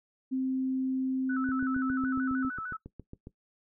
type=tone; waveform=sine; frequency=261.6 Hz; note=C4; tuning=in tune; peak=-27 dBFS; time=0.31-2.5 s; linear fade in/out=20 ms
type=tone with vibrato; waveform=sine; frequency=1395 Hz; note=F6; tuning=2 cents flat; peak=-34 dBFS; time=1.29-2.77 s; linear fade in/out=10 ms; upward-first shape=square; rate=6.6 Hz; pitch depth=110 cents each way
type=click train; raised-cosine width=3 ms; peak=-30 dBFS; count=14; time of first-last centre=1.49-3.271 s; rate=7.3 Hz
effects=noise-tail reverb RT60 0.1 s tail -17 dB re dry